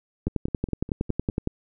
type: two click trains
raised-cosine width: 3 ms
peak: -23 / -11 dBFS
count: 6 / 14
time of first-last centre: 0.28-1.298 / 0.27-1.474 s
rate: 4.91 / 10.8 Hz
effects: none